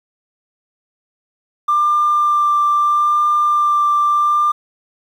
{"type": "tone with vibrato", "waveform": "triangle", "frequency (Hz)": 1188, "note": "D6", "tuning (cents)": 20, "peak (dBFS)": -8, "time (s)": [1.68, 4.52], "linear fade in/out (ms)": 10, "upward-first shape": "sine", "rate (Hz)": 0.77, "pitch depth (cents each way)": 12, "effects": ["tanh soft clip ceiling -9 dBFS", "8-bit"]}